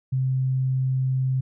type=tone; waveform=sine; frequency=130.81 Hz; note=C3; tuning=in tune; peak=-20 dBFS; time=0.12-1.41 s; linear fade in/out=10 ms; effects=none